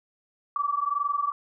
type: tone pair together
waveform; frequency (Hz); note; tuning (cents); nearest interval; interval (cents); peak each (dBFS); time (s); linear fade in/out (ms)
sine; 1143 / 1165; D6 / D6; -47 / -14; unison; 33; -27; 0.56-1.32; 2
effects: none